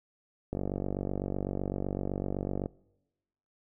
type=click train; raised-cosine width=2 ms; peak=-19 dBFS; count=103; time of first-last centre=0.53-2.659 s; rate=47.9 Hz; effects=noise-tail reverb RT60 1.0 s tail -24 dB re dry